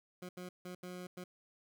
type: tone bursts at uneven times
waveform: 20% pulse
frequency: 180.4 Hz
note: F#3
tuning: 44 cents flat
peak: -39 dBFS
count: 5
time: 0.22-0.29 / 0.37-0.49 / 0.65-0.75 / 0.83-1.07 / 1.17-1.24 s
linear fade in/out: 5 ms
effects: none